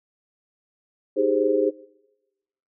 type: chord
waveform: sine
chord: Ab major seventh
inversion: second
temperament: equal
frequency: 311.1 / 392 / 415.3 / 523.3 Hz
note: Eb4 / G4 / Ab4 / C5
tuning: 0 / 0 / 0 / 0 cents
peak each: -26 / -24 / -22 / -23 dBFS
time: 1.16-1.71 s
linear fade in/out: 20 ms
effects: noise-tail reverb RT60 1.0 s tail -22 dB re dry